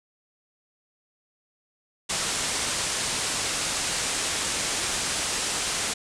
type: low-pass noise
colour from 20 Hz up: white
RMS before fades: -28 dBFS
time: 2.09-5.94 s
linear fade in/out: 10 ms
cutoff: 9400 Hz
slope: 48 dB/octave
effects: none